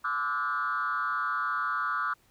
sine tone with frequency modulation, 1300 Hz, E6, 24 cents flat, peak -26 dBFS, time 0.04-2.14 s, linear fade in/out 10 ms, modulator 137 Hz, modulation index 1.5, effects tanh soft clip ceiling -22 dBFS + pink hiss -65 dBFS RMS until 2.3 s

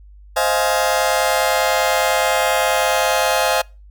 sawtooth chord, F minor seventh, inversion second, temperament just, 523.8 / 628.6 / 698.5 / 838.1 Hz, C5 / Eb5 / F5 / Ab5, +2 / +18 / 0 / +16 cents, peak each -17 dBFS, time 0.36-3.62 s, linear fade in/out 10 ms, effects noise-tail reverb RT60 0.3 s tail -26 dB re dry + added 50 Hz sine -40 dBFS peak until 3.9 s

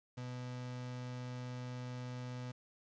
35% pulse tone, 124.7 Hz, B2, 17 cents sharp, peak -40 dBFS, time 0.17-2.52 s, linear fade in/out 10 ms, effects resampled to 16000 Hz + 11-bit

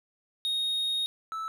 triangle tone pair in turn, 3729 / 1312.7 Hz, A#7 / E6, 0 / -8 cents, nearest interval octave + tritone, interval 1808 cents, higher first, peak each -25 / -30 dBFS, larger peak first, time 0.45-1.06 / 1.32-1.48 s, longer first, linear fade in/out 0 ms, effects none

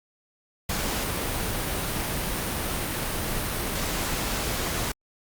pink noise, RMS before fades -28 dBFS, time 0.69-4.92 s, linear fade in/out 5 ms, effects Opus 48 kbps

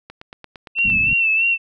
click train, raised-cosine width 0.3 ms, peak -20 dBFS, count 8, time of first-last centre 0.1-0.901 s, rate 8.74 Hz
sine tone with vibrato, 2678 Hz, E7, 27 cents sharp, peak -14 dBFS, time 0.75-1.58 s, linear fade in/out 50 ms, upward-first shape sine, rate 3.1 Hz, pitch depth 51 cents each way
white low-pass noise, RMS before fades -29 dBFS, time 0.84-1.14 s, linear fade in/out 10 ms, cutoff 250 Hz, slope 48 dB/octave
effects none

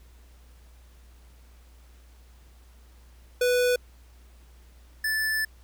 square tone pair in turn, 493.9 / 1750.4 Hz, B4 / A6, 0 / -9 cents, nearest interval octave + minor seventh, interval 2191 cents, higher second, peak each -21 / -25 dBFS, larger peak first, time 3.41-3.76 / 5.04-5.45 s, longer second, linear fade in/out 5 ms, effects added 60 Hz sine -50 dBFS peak until 5.63 s + pink hiss -61 dBFS RMS until 5.63 s

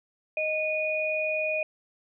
sine tone pair together, 622.3 / 2463 Hz, D#5 / D#7, 0 / -18 cents, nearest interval 2 octaves, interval 2382 cents, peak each -28 dBFS, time 0.37-1.63 s, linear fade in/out 2 ms, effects none

